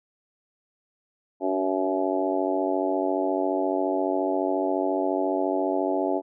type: harmonic tone with a mistuned harmonic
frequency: 94.4 Hz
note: F#2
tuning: 35 cents sharp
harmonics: 3 / 4 / 5 / 6 / 7 / 8 / 9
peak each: -28 / -28 / -34 / -31 / -28 / -38 / -32 dBFS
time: 1.4-6.22 s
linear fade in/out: 50 ms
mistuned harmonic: 3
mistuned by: +18 cents
effects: none